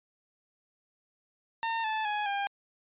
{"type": "tone with pitch steps", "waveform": "sawtooth", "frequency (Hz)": [910, 872.4, 836.4, 801.9], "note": ["A#5", "A5", "G#5", "G5"], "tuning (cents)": [-42, -15, 12, 39], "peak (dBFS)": -25, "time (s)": [1.63, 2.47], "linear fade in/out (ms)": 0, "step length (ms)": 210, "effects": ["resampled to 8000 Hz"]}